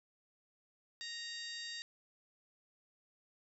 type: harmonic tone with a mistuned harmonic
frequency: 932.3 Hz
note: A#5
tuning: in tune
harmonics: 2 / 3 / 4 / 5 / 6 / 7 / 8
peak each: -48 / -53 / -47 / -47 / -56 / -59 / -55 dBFS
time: 1.01-1.82 s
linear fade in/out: 0 ms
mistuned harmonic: 7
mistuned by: -37 cents
effects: none